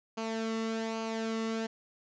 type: tone with flanger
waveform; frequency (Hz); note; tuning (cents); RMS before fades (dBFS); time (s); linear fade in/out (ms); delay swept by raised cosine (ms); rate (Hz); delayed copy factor
sawtooth; 223.9; A3; +30; -34; 0.17-1.67; 10; 0.54 to 1.26; 1.2; -0.55
effects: resampled to 16000 Hz